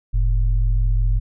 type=tone pair together; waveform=sine; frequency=43.02 / 108.4 Hz; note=F1 / A2; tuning=-25 / -25 cents; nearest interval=octave + major third; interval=1600 cents; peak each=-15 / -23 dBFS; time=0.13-1.2 s; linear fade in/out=20 ms; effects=none